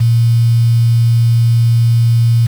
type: tone with quantisation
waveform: sine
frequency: 116.54 Hz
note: A#2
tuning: in tune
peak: -7 dBFS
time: 0-2.47 s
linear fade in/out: 10 ms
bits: 5
effects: none